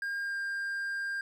triangle tone with pitch glide, 1611 to 1598.9 Hz, G6 to G6, +47 to +34 cents, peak -30 dBFS, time 0.02-1.21 s, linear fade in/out 2 ms, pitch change -13 cents, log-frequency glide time 0.21-0.37 s, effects none

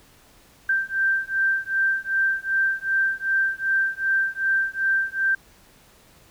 sine beating tone pair, 1568 / 1570.6 Hz, G6 / G6, 0 / +3 cents, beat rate 2.6 Hz, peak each -23 dBFS, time 0.69-5.35 s, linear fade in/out 5 ms, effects pink hiss -54 dBFS RMS until 6.3 s

